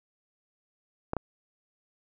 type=clicks; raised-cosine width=1 ms; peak=-15 dBFS; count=2; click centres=1.134 / 1.167 s; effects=none